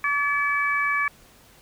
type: harmonic tone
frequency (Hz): 573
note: D5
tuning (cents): -43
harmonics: 2 / 3 / 4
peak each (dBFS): -25 / -25 / -25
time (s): 0.04-1.08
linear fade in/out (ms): 2
effects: pink hiss -53 dBFS RMS until 1.61 s